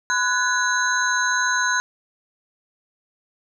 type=tone cluster; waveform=sine; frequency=1009 / 1475 / 1678 / 3979 / 6420 Hz; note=B5 / F#6 / G#6 / B7 / G8; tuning=+37 / -6 / +17 / +12 / +40 cents; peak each=-24 / -21 / -27 / -30 / -27 dBFS; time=0.1-1.8 s; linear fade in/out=0 ms; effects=none